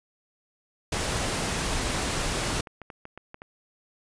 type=noise; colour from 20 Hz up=pink; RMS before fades=-28 dBFS; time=0.92-2.61 s; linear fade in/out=5 ms
type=clicks; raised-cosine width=0.5 ms; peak=-26 dBFS; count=11; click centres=2.197 / 2.262 / 2.374 / 2.504 / 2.672 / 2.817 / 2.902 / 3.054 / 3.176 / 3.344 / 3.419 s
effects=resampled to 22050 Hz